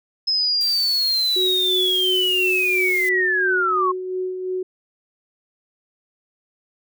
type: linear sweep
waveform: sine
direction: down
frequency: 5150 to 1063 Hz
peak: -17 dBFS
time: 0.27-3.92 s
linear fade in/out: 10 ms
type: noise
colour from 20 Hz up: blue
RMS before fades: -34 dBFS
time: 0.61-3.09 s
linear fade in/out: 0 ms
type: tone with tremolo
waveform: sine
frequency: 370 Hz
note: F#4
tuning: in tune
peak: -21 dBFS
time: 1.36-4.63 s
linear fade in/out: 5 ms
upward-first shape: sine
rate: 2.9 Hz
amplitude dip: 45%
effects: none